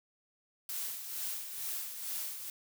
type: noise with tremolo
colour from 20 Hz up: blue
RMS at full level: -37 dBFS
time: 0.69-2.5 s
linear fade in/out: 2 ms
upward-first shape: sine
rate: 2.2 Hz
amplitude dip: 55%
effects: none